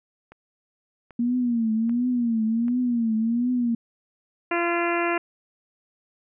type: click train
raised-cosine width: 0.5 ms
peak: -30 dBFS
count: 4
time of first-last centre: 0.32-2.682 s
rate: 1.27 Hz
type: tone with vibrato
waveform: sine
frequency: 234.3 Hz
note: A#3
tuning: 9 cents sharp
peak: -20 dBFS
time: 1.19-3.75 s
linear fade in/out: 5 ms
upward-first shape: triangle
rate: 1.4 Hz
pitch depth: 130 cents each way
type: harmonic tone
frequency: 343.1 Hz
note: F4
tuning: 31 cents flat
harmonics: 1 / 2 / 3 / 4 / 5 / 6 / 7 / 8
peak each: -25 / -28 / -30 / -31 / -32 / -33 / -33 / -34 dBFS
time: 4.51-5.18 s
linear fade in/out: 5 ms
effects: none